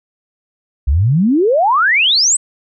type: exponential sweep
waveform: sine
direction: up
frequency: 61.4 to 8372 Hz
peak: -9 dBFS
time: 0.87-2.37 s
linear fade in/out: 10 ms
effects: none